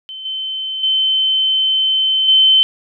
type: tone with level steps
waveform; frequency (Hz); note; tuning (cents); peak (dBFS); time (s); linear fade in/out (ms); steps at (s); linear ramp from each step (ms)
sine; 3075; G7; -34; -27 / -20 / -12 / -7; 0.09-2.63; 0; 0.25 / 0.83 / 2.28; 5
effects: none